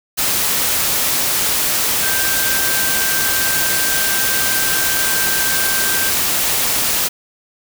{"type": "tone in noise", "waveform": "sine", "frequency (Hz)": 1568, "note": "G6", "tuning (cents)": 0, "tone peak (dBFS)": -22, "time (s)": [2.02, 6.11], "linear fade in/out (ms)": 20, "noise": "white", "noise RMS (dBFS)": -17, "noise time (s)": [0.17, 7.09], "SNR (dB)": -8, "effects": []}